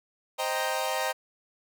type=chord; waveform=sawtooth; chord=C minor seventh; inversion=none; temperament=equal; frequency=523.3 / 622.3 / 784 / 932.3 Hz; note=C5 / Eb5 / G5 / Bb5; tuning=0 / 0 / 0 / 0 cents; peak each=-29 dBFS; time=0.38-1.13 s; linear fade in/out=20 ms; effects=none